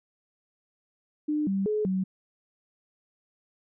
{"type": "tone with pitch steps", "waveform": "sine", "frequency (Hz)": [300.8, 194.8, 425.3, 188.4], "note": ["D4", "G3", "G#4", "F#3"], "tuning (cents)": [42, -11, 41, 32], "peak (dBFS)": -24, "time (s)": [1.28, 2.04], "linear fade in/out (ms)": 10, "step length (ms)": 190, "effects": []}